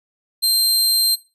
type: tone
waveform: sawtooth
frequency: 4156 Hz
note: C8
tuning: 12 cents flat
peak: -11 dBFS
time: 0.42-1.16 s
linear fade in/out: 20 ms
effects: noise-tail reverb RT60 0.3 s tail -18 dB re dry + resampled to 32000 Hz